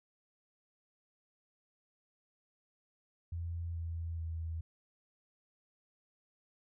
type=tone with pitch steps; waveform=sine; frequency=84.7 / 83.2 / 81.72 Hz; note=E2 / E2 / E2; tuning=+48 / +17 / -14 cents; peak=-36 dBFS; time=3.32-4.61 s; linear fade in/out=5 ms; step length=430 ms; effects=none